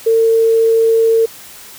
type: tone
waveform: sine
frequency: 452.3 Hz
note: A4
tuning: 48 cents sharp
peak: -8 dBFS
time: 0.06-1.26 s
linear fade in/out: 10 ms
effects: white hiss -36 dBFS RMS until 1.78 s